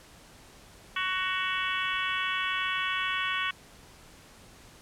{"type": "harmonic tone with a mistuned harmonic", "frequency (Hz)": 372.6, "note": "F#4", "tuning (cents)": 12, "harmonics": [3, 4, 5, 6, 7, 8, 9], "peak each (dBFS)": [-33, -34, -35, -36, -36, -37, -38], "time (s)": [0.96, 3.51], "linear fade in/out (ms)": 5, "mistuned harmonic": 7, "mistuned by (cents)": 33, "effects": ["pink hiss -53 dBFS RMS until 4.81 s", "low-pass 11000 Hz 12 dB/octave"]}